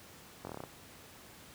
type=slowing click train; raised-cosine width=1 ms; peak=-27 dBFS; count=8; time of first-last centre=0.45-0.637 s; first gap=21 ms; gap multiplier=1.08; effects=pink hiss -54 dBFS RMS until 1.54 s + high-pass 80 Hz 12 dB/octave